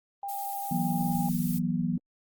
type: tone with pitch glide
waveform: sine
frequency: 797 to 803.5 Hz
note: G5 to G5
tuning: +28 to +43 cents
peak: -32 dBFS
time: 0.23-1.29 s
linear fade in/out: 2 ms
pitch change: +15 cents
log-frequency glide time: 0.84-1.08 s
type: noise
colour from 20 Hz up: violet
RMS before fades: -39 dBFS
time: 0.28-1.59 s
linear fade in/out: 10 ms
type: chord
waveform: sine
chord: E suspended second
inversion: none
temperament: equal with one note detuned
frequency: 164.81 / 185 / 241.2 Hz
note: E3 / F#3 / B3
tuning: 0 / 0 / -41 cents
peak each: -30 dBFS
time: 0.71-1.98 s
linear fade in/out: 5 ms
effects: Opus 24 kbps